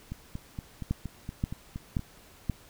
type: two click trains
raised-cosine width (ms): 5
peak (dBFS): -23 / -15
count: 9 / 4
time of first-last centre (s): 0.12-1.994 / 0.91-2.497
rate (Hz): 4.27 / 1.89
effects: pink hiss -55 dBFS RMS until 2.69 s